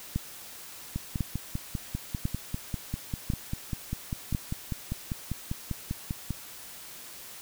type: two click trains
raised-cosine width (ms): 5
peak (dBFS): -18 / -15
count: 28 / 5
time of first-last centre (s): 0.96-6.307 / 0.16-4.348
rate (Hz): 5.05 / 0.955
effects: white hiss -45 dBFS RMS until 7.41 s